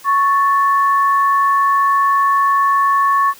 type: tone pair together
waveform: sine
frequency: 1108.7 / 1755.6 Hz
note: C#6 / A6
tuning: 0 / -4 cents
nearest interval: minor sixth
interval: 796 cents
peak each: -11 / -22 dBFS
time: 0.04-3.34 s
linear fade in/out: 50 ms
effects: white hiss -42 dBFS RMS until 3.39 s

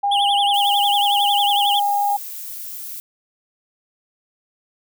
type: tone with pitch glide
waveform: sine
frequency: 807 to 813.1 Hz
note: G#5 to G#5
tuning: -50 to -37 cents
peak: -16 dBFS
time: 0.03-2.17 s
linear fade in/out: 10 ms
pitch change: +13 cents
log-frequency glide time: 0.33-0.93 s
type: tone with vibrato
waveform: triangle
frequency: 3142 Hz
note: G7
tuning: 3 cents sharp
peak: -17 dBFS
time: 0.11-1.8 s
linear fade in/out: 10 ms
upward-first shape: triangle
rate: 11 Hz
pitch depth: 210 cents each way
type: noise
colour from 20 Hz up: violet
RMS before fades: -32 dBFS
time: 0.54-3 s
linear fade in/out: 0 ms
effects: none

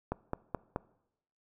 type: click train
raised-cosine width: 1 ms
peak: -18 dBFS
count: 4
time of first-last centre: 0.12-0.761 s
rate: 4.68 Hz
effects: noise-tail reverb RT60 0.8 s tail -21 dB re dry

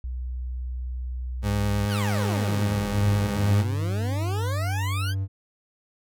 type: tone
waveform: sine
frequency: 62.3 Hz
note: B1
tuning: 16 cents sharp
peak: -28 dBFS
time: 0.04-1.86 s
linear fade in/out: 0 ms
type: tone with vibrato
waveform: 30% pulse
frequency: 102.3 Hz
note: G#2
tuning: 26 cents flat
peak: -20 dBFS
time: 1.42-3.65 s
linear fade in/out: 50 ms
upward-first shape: sine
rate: 9.3 Hz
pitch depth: 19 cents each way
type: exponential two-way sweep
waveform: 20% pulse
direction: down then up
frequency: 1760 to 34 to 1654 Hz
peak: -26 dBFS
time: 1.88-5.15 s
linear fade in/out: 50 ms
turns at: 2.94 s
type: tone with pitch glide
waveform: triangle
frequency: 100 to 96.65 Hz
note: G2 to G2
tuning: +35 to -24 cents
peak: -22 dBFS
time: 2.82-5.28 s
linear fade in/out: 50 ms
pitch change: -59 cents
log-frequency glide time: 3.91-4.84 s
effects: none

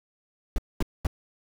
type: noise bursts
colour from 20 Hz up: brown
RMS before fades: -23 dBFS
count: 3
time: 0.56-1.069 s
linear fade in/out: 2 ms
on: 23 ms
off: 220 ms
effects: none

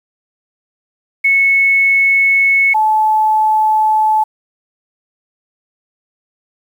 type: tone pair in turn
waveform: sine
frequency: 2201 / 865.4 Hz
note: C#7 / A5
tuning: -13 / -29 cents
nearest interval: octave + major third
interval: 1616 cents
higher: first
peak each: -8 / -9 dBFS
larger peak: first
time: 1.24-2.74 / 2.74-4.24 s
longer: neither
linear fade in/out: 10 ms
effects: 7-bit

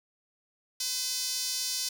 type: tone with high-pass filter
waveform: sawtooth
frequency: 508 Hz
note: B4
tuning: 49 cents sharp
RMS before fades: -32 dBFS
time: 0.8-1.89 s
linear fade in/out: 5 ms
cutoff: 5000 Hz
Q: 2.3
effects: none

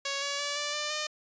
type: tone with pitch steps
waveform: 5% pulse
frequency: 556 / 565.7 / 575.6 / 585.7 / 595.9 / 606.3 Hz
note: C#5 / C#5 / D5 / D5 / D5 / D#5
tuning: +5 / +35 / -35 / -5 / +25 / -45 cents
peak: -19 dBFS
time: 0.05-1.07 s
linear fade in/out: 5 ms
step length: 170 ms
effects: resampled to 16000 Hz

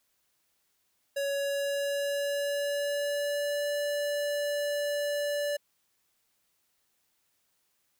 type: tone with pitch glide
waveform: square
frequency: 560 to 581.1 Hz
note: C#5 to D5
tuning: +18 to -18 cents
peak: -29 dBFS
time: 1.16-5.57 s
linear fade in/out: 10 ms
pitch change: +64 cents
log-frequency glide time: 1.27-3.7 s
effects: white hiss -74 dBFS RMS until 7.99 s

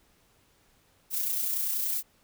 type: noise with amplitude modulation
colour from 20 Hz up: violet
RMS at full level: -28 dBFS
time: 1.1-2.03 s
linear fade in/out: 50 ms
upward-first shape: sine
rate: 30.4 Hz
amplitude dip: 35%
effects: pink hiss -65 dBFS RMS until 2.23 s

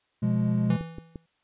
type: chord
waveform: triangle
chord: F diminished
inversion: second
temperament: equal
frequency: 123.47 / 174.61 / 207.7 Hz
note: Cb3 / F3 / Ab3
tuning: 0 / 0 / 0 cents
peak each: -24 / -28 / -23 dBFS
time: 0.22-0.77 s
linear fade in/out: 10 ms
type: tone with exponential decay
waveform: square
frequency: 164.6 Hz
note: E3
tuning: 2 cents flat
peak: -26 dBFS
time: 0.7-1.26 s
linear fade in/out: 2 ms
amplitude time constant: 120 ms
type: click train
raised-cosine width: 3 ms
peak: -24 dBFS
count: 3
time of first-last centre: 0.81-1.158 s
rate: 5.75 Hz
effects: white hiss -71 dBFS RMS until 1.43 s + resampled to 8000 Hz

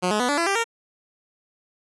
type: tone with pitch steps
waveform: 10% pulse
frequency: 180.9 / 211.4 / 247.1 / 288.8 / 337.6 / 394.5 / 461.1 Hz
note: F#3 / G#3 / B3 / D4 / E4 / G4 / A#4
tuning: -39 / +31 / +1 / -29 / +41 / +11 / -19 cents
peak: -12 dBFS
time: 0.02-0.643 s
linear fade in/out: 20 ms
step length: 89 ms
effects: resampled to 24000 Hz

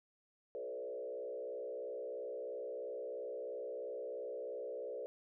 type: tone with frequency modulation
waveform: sine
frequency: 500 Hz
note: B4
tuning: 21 cents sharp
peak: -40 dBFS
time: 0.55-5.06 s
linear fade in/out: 0 ms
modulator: 63 Hz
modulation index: 1.4
effects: none

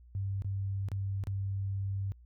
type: tone with dropouts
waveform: sine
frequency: 98 Hz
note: G2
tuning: in tune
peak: -31 dBFS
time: 0.15-2.12 s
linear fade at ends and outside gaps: 0 ms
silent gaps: 0.421-0.446 / 0.886-0.917 / 1.238-1.271 s
effects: added 60 Hz sine -53 dBFS peak until 2.25 s

